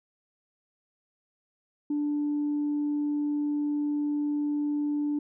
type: tone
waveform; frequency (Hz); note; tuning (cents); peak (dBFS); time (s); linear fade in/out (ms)
sine; 293.7; D4; 0; -24; 1.9-5.19; 5
effects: tanh soft clip ceiling -22 dBFS